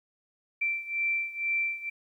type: beating tone pair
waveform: sine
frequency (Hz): 2344 / 2346.1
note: D7 / D7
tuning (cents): -4 / -2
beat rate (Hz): 2.1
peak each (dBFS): -29 / -32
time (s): 0.61-1.9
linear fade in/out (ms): 10
effects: 11-bit